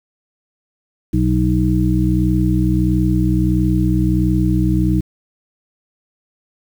harmonic tone with a mistuned harmonic, 61.5 Hz, B1, 7 cents flat, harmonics 1 / 2 / 3 / 5, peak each -18 / -18 / -18 / -18 dBFS, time 1.13-5.01 s, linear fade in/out 10 ms, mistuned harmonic 5, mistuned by +31 cents, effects 7-bit

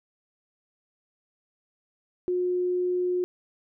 sine tone, 360.2 Hz, F#4, 46 cents flat, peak -23 dBFS, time 2.28-3.24 s, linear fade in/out 0 ms, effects none

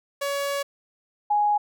sawtooth / sine tone pair in turn, 563 / 831.2 Hz, C#5 / G#5, +27 / +1 cents, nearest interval perfect fifth, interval 674 cents, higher second, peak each -21 / -18 dBFS, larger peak second, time 0.21-0.63 / 1.3-1.58 s, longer first, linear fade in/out 10 ms, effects none

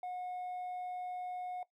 triangle tone with hard clipping, 726 Hz, F#5, 33 cents flat, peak -37 dBFS, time 0.03-1.63 s, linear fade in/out 2 ms, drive 1 dB, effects noise-tail reverb RT60 0.1 s tail -17 dB re dry

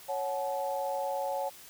sine chord, F# minor, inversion second, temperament equal with one note detuned, 554.4 / 740 / 859.4 Hz, C#5 / F#5 / A5, 0 / 0 / -41 cents, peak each -33 / -36 / -35 dBFS, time 0.08-1.5 s, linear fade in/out 20 ms, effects white hiss -51 dBFS RMS until 1.69 s

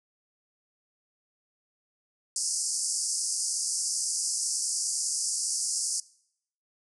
white band-pass noise, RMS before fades -30 dBFS, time 2.36-6 s, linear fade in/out 2 ms, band 4800 to 10000 Hz, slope 96 dB/octave, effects noise-tail reverb RT60 0.7 s tail -22 dB re dry

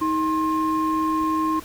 sine tone pair together, 316 / 1063 Hz, D#4 / C6, +27 / +27 cents, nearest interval octave + major sixth, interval 2100 cents, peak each -21 dBFS, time 0.01-1.6 s, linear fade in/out 10 ms, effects tanh soft clip ceiling -14 dBFS + pink hiss -42 dBFS RMS until 1.64 s

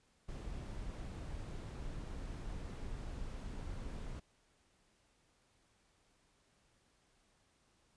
brown noise, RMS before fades -44 dBFS, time 0.28-4.2 s, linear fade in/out 10 ms, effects pink hiss -73 dBFS RMS until 7.96 s + resampled to 22050 Hz

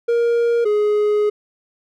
triangle tone pair in turn, 470 / 418.7 Hz, A#4 / G#4, +14 / +14 cents, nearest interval major second, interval 200 cents, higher first, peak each -12 dBFS, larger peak neither, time 0.08-0.65 / 0.65-1.3 s, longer second, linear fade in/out 10 ms, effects none

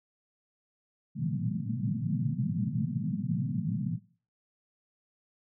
pink band-pass noise, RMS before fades -31 dBFS, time 1.15-3.99 s, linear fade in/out 50 ms, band 110 to 240 Hz, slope 96 dB/octave, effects noise-tail reverb RT60 0.4 s tail -17 dB re dry

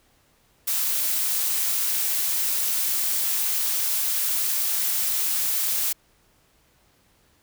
blue noise, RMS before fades -24 dBFS, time 0.67-5.93 s, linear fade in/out 10 ms, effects pink hiss -62 dBFS RMS until 7.42 s

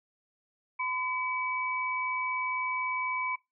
sine tone pair together, 1016 / 2281 Hz, B5 / C#7, +49 / +49 cents, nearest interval octave + major second, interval 1400 cents, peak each -32 / -32 dBFS, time 0.79-3.36 s, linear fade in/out 10 ms, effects noise-tail reverb RT60 0.2 s tail -21 dB re dry

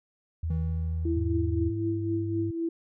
sine tone, 81.4 Hz, E2, 21 cents flat, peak -27 dBFS, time 0.43-1.7 s, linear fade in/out 5 ms
triangle tone with exponential decay, 161 Hz, E3, 41 cents flat, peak -26 dBFS, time 0.5-2.11 s, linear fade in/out 5 ms, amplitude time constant 350 ms
sine tone with tremolo, 332.3 Hz, E4, 14 cents sharp, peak -25 dBFS, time 1.05-2.69 s, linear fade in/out 5 ms, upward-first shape triangle, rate 3.9 Hz, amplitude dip 60%
sine tone with pitch glide, 103.83 to 101.4 Hz, G#2 to G#2, 0 to -41 cents, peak -30 dBFS, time 1.16-2.51 s, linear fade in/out 5 ms, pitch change -41 cents, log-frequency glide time 1.75-2 s
effects none

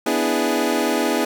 25% pulse chord, E dominant seventh, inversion second, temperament equal, 246.9 / 293.7 / 329.6 / 415.3 Hz, B3 / D4 / E4 / G#4, 0 / 0 / 0 / 0 cents, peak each -20 dBFS, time 0.06-1.25 s, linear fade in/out 5 ms, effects none

